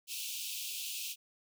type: high-pass noise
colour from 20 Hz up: pink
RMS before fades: -40 dBFS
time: 0.07-1.16 s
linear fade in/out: 50 ms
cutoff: 2500 Hz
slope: 96 dB/octave
effects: none